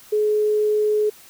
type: tone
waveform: sine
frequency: 423.8 Hz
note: G#4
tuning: 35 cents sharp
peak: -16 dBFS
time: 0.12-1.1 s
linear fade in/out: 10 ms
effects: white hiss -47 dBFS RMS until 1.29 s